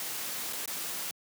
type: noise with dropouts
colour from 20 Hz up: white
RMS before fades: -36 dBFS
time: 0-1.11 s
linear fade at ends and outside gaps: 1 ms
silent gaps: 0.527-0.531 / 0.658-0.676 s
effects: high-pass 150 Hz 12 dB/octave